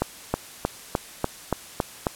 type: accelerating click train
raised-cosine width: 1 ms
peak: -7 dBFS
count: 8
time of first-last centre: 0.02-2.068 s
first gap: 320 ms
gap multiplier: 0.97
effects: white hiss -43 dBFS RMS until 2.15 s + low-pass 12000 Hz 12 dB/octave